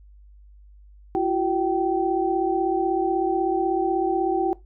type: tone cluster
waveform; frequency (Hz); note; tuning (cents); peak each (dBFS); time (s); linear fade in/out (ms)
sine; 339.1 / 375.3 / 773; E4 / F#4 / G5; +49 / +25 / -24; -24; 1.15-4.53; 0
effects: noise-tail reverb RT60 0.2 s tail -19 dB re dry + added 50 Hz sine -46 dBFS peak until 4.65 s